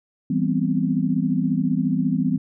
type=chord; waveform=sine; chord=C major seventh; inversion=first; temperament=equal; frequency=164.81 / 196 / 246.9 / 261.6 Hz; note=E3 / G3 / B3 / C4; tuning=0 / 0 / 0 / 0 cents; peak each=-24 dBFS; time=0.3-2.38 s; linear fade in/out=5 ms; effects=none